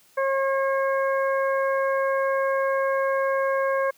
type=harmonic tone; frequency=541 Hz; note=C#5; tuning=42 cents flat; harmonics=1 / 2 / 3 / 4; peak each=-22 / -27 / -30 / -38 dBFS; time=0.17-3.91 s; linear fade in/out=10 ms; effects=white hiss -58 dBFS RMS until 3.97 s + high-pass 80 Hz 12 dB/octave